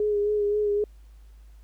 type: tone with vibrato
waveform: sine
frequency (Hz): 415.2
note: G#4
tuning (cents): 0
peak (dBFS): -21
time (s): 0-0.84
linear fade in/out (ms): 2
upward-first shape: sine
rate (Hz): 3.8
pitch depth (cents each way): 29
effects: added 52 Hz sine -46 dBFS peak until 1.63 s + pink hiss -66 dBFS RMS until 1.63 s